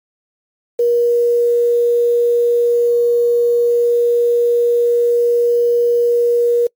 sine tone with quantisation, 475.9 Hz, A#4, 36 cents sharp, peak -10 dBFS, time 0.79-6.67 s, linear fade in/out 5 ms, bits 6, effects noise-tail reverb RT60 0.1 s tail -25 dB re dry + MP3 96 kbps

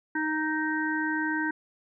harmonic tone, 311.1 Hz, D#4, in tune, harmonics 1 / 3 / 5 / 6, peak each -29 / -34 / -30 / -35 dBFS, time 0.15-1.51 s, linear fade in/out 5 ms, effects none

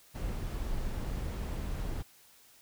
brown noise, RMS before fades -35 dBFS, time 0.14-2.03 s, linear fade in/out 20 ms, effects white hiss -60 dBFS RMS until 2.61 s

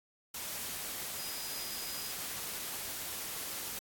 sine tone in noise, 4960 Hz, D#8, 6 cents flat, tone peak -45 dBFS, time 1.18-2.12 s, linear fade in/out 5 ms, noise white, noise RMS -40 dBFS, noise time 0.34-3.79 s, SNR -8 dB, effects AAC 64 kbps

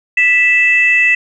sine tone pair together, 1975.5 / 2637 Hz, B6 / E7, 0 / 0 cents, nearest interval perfect fourth, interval 500 cents, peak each -10 dBFS, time 0.17-1.15 s, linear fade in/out 5 ms, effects tanh soft clip ceiling 0 dBFS

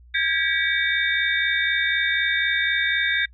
sine tone cluster, 1603 / 1667 / 1940 / 2276 / 3643 Hz, G6 / G#6 / B6 / C#7 / A#7, +38 / +6 / -31 / +45 / -41 cents, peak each -26 dBFS, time 0.14-3.26 s, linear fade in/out 10 ms, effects noise-tail reverb RT60 0.1 s tail -25 dB re dry + added 60 Hz sine -46 dBFS peak until 3.33 s

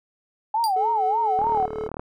sine tone with vibrato, 833 Hz, G#5, 5 cents sharp, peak -19 dBFS, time 0.54-1.66 s, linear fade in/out 5 ms, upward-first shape sine, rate 3.4 Hz, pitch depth 200 cents each way
sawtooth tone with exponential decay, 4743 Hz, D8, 16 cents sharp, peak -20 dBFS, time 0.64-0.75 s, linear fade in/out 0 ms, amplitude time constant 23 ms
triangle tone with tremolo, 433.5 Hz, A4, 26 cents flat, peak -24 dBFS, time 0.76-1.88 s, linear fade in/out 5 ms, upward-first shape triangle, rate 4 Hz, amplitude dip 60%
click train, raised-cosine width 1 ms, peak -18 dBFS, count 24, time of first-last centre 1.39-1.995 s, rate 38 Hz
effects none

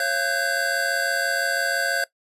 square tone cluster, 547 / 684 / 1520 / 1606 Hz, C#5 / F5 / F#6 / G6, -23 / -36 / +46 / +41 cents, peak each -30 / -30 / -26 / -27 dBFS, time 0-2.04 s, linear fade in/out 2 ms, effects noise-tail reverb RT60 0.1 s tail -18 dB re dry + resampled to 32000 Hz

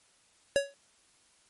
square tone with exponential decay, 559 Hz, C#5, 14 cents sharp, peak -20 dBFS, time 0.56-0.74 s, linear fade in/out 0 ms, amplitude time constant 38 ms, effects white hiss -65 dBFS RMS until 1.49 s + MP3 48 kbps

